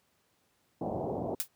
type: low-pass noise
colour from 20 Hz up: white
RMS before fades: -34 dBFS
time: 0.81-1.35 s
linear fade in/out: 5 ms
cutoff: 800 Hz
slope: 48 dB/octave
type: noise with exponential decay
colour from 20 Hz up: blue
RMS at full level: -27 dBFS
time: 1.4-1.48 s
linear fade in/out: 0 ms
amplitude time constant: 17 ms
effects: pink hiss -72 dBFS RMS until 1.55 s + high-pass 100 Hz 12 dB/octave